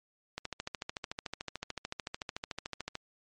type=click train; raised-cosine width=0.2 ms; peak=-19 dBFS; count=36; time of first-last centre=0.38-2.954 s; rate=13.6 Hz; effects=MP3 48 kbps